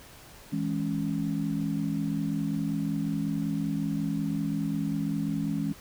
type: chord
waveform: sine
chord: C# minor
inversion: first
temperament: equal with one note detuned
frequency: 162.26 / 207.7 / 277.2 Hz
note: E3 / G#3 / C#4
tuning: -27 / 0 / 0 cents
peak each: -31 dBFS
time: 0.52-5.73 s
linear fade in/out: 10 ms
effects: pink hiss -50 dBFS RMS until 5.8 s